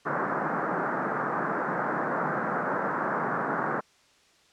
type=band-pass noise; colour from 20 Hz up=white; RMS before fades=-29 dBFS; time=0.05-3.81 s; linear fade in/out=20 ms; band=140 to 1600 Hz; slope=48 dB/octave; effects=white hiss -61 dBFS RMS until 4.52 s + low-pass 6000 Hz 12 dB/octave